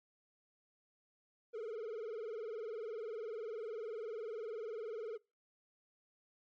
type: tone with vibrato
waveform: triangle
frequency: 446.3 Hz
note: A4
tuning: 25 cents sharp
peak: -38 dBFS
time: 1.53-5.18 s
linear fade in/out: 20 ms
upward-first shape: sine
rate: 20 Hz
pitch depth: 130 cents each way
effects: noise-tail reverb RT60 0.3 s tail -26 dB re dry + MP3 32 kbps